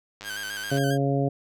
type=click train; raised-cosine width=0.2 ms; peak=-22 dBFS; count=60; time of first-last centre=0.21-0.783 s; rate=103 Hz
type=tone with vibrato; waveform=sawtooth; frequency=1568 Hz; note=G6; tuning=in tune; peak=-28 dBFS; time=0.23-0.98 s; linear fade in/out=50 ms; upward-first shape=square; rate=7.4 Hz; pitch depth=47 cents each way
type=harmonic tone; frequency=138.59 Hz; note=C#3; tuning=in tune; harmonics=1 / 2 / 3 / 4 / 5; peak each=-24 / -27 / -29 / -30 / -31 dBFS; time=0.71-1.29 s; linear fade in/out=10 ms
effects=none